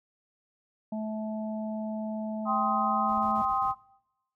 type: harmonic tone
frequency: 216.9 Hz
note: A3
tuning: 25 cents flat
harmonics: 1 / 3 / 4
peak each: -31 / -38 / -44 dBFS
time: 0.92-3.42 s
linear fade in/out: 5 ms
type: chord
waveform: sine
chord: C minor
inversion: second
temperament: just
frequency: 784.9 / 1046.5 / 1255.8 Hz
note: G5 / C6 / Eb6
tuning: +2 / 0 / +16 cents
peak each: -29 dBFS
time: 2.45-3.75 s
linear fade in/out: 50 ms
type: noise bursts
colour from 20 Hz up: brown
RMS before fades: -44 dBFS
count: 5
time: 3.08-3.722 s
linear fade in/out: 10 ms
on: 110 ms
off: 23 ms
effects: noise-tail reverb RT60 0.9 s tail -22 dB re dry + high-pass 60 Hz 12 dB/octave